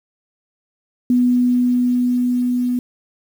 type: tone with level ramp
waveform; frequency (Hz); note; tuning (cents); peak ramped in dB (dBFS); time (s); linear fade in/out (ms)
sine; 246.9; B3; 0; -11 to -16; 1.1-2.79; 2
effects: 7-bit